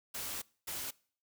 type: noise bursts at uneven times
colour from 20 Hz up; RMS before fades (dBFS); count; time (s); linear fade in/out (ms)
white; -40; 2; 0.14-0.42 / 0.67-0.91; 10
effects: noise-tail reverb RT60 0.5 s tail -24 dB re dry